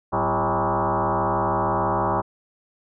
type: tone with frequency modulation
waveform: sine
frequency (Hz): 107.2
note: A2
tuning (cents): -45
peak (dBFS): -19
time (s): 0.12-2.22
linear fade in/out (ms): 20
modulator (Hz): 148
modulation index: 7.4
effects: none